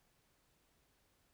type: silence
effects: pink hiss -75 dBFS RMS until 1.33 s